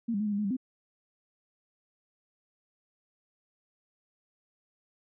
sine tone with pitch steps, 231.3 / 200.5 / 213.6 / 207.9 / 201.4 / 210.6 / 196.6 / 257.7 Hz, A#3 / G3 / G#3 / G#3 / G3 / G#3 / G3 / C4, -13 / +39 / +49 / +2 / +47 / +24 / +5 / -26 cents, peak -27 dBFS, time 0.08-0.568 s, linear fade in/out 10 ms, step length 61 ms, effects none

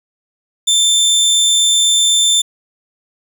25% pulse tone, 3556 Hz, A7, 18 cents sharp, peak -6 dBFS, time 0.67-2.42 s, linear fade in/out 10 ms, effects none

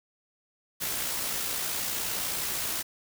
white noise with amplitude modulation, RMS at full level -30 dBFS, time 0.8-2.83 s, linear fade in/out 20 ms, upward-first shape sine, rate 59.4 Hz, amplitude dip 30%, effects none

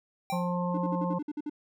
square tone with exponential decay, 784 Hz, G5, in tune, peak -29 dBFS, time 0.3-0.56 s, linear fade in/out 0 ms, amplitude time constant 56 ms
harmonic tone, 177.2 Hz, F3, 25 cents sharp, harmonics 1 / 3 / 5 / 6, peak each -29 / -34 / -36 / -37 dBFS, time 0.32-1.19 s, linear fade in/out 10 ms
triangle tone bursts, 297.4 Hz, D4, 22 cents sharp, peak -29 dBFS, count 9, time 0.74-1.497 s, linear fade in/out 5 ms, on 37 ms, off 53 ms
effects none

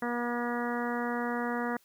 harmonic tone, 240 Hz, B3, 49 cents flat, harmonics 1 / 2 / 3 / 4 / 5 / 6 / 7 / 8, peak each -33 / -36 / -38 / -39 / -40 / -41 / -41 / -42 dBFS, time 0.02-1.77 s, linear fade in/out 5 ms, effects white hiss -65 dBFS RMS until 1.84 s

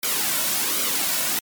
white noise with flanger, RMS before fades -23 dBFS, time 0.03-1.39 s, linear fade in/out 2 ms, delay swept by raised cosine 1.1 to 2.5 ms, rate 1.3 Hz, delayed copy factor -0.6, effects high-pass 150 Hz 12 dB/octave + MP3 96 kbps

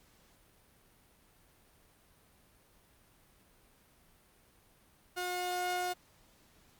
sawtooth tone pair together, 360 / 719.1 Hz, F#4 / F#5, -47 / -50 cents, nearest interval octave, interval 1197 cents, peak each -35 / -31 dBFS, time 5.16-5.94 s, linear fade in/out 20 ms, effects pink hiss -65 dBFS RMS until 6.79 s + Opus 48 kbps

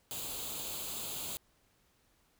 white noise with comb filter, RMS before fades -40 dBFS, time 0.11-1.37 s, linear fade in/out 0 ms, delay 0.27 ms, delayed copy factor +0.7, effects pink hiss -71 dBFS RMS until 2.39 s

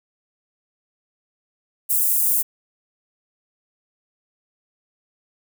white high-pass noise, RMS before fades -19 dBFS, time 1.89-2.43 s, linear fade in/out 20 ms, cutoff 9100 Hz, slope 24 dB/octave, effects none

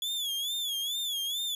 40% pulse tone with vibrato, 3402 Hz, G#7, 41 cents sharp, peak -29 dBFS, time 0.02-1.55 s, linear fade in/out 2 ms, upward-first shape sine, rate 2.3 Hz, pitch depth 110 cents each way, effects 10-bit

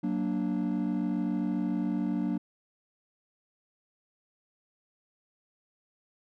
triangle chord, Gb augmented, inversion none, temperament equal with one note detuned, 185.75 / 233.1 / 293.7 Hz, Gb3 / Bb3 / D4, +7 / 0 / 0 cents, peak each -29 dBFS, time 0.03-2.38 s, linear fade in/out 10 ms, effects tanh soft clip ceiling -19 dBFS

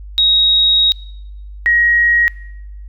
sine tone pair in turn, 3785 / 1892.5 Hz, A#7 / A#6, +26 / +26 cents, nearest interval octave, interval 1200 cents, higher first, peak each -9 dBFS, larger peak neither, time 0.18-0.92 / 1.66-2.28 s, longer first, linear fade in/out 0 ms, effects noise-tail reverb RT60 0.9 s tail -22 dB re dry + added 50 Hz sine -29 dBFS peak until 2.88 s

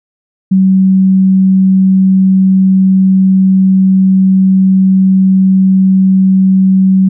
sine tone, 189.8 Hz, F#3, 44 cents sharp, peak -4 dBFS, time 0.51-7.09 s, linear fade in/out 10 ms, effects none

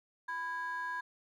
triangle ring-modulated tone, 1320 Hz, E6, 2 cents sharp, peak -29 dBFS, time 0.28-1.01 s, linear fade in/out 10 ms, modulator 324 Hz, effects tanh soft clip ceiling -30 dBFS

